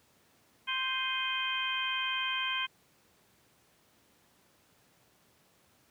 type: harmonic tone with a mistuned harmonic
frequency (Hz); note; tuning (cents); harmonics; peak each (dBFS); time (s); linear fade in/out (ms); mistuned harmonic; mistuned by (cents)
523.3; C5; 0; 2 / 3 / 4 / 5 / 6; -37 / -37 / -40 / -37 / -34; 0.67-2.67; 20; 5; -81
effects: pink hiss -66 dBFS RMS until 5.9 s + high-pass 100 Hz 12 dB/octave